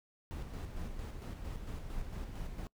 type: noise with tremolo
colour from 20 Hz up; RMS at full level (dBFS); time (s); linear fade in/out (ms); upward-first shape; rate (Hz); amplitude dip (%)
brown; -40; 0.31-2.67; 0; square; 4.4; 40
effects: noise-tail reverb RT60 0.1 s tail -24 dB re dry